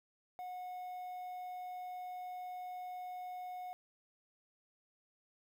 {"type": "tone with quantisation", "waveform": "triangle", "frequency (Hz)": 729, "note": "F#5", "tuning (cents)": -26, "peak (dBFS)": -40, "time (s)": [0.39, 3.73], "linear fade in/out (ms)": 0, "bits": 11, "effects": []}